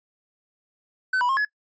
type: tone with pitch steps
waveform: triangle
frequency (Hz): 1518 / 980 / 1071 / 1695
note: F#6 / B5 / C6 / G#6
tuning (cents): +44 / -14 / +40 / +35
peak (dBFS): -18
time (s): 1.13-1.45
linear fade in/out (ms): 5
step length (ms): 80
effects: noise-tail reverb RT60 0.1 s tail -24 dB re dry + resampled to 16000 Hz